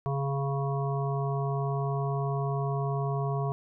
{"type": "harmonic tone", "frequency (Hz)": 138.5, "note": "C#3", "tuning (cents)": -1, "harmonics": [1, 3, 5, 7, 8], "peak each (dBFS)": [-28, -35, -36, -40, -39], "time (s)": [0.06, 3.52], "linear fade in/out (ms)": 0, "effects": []}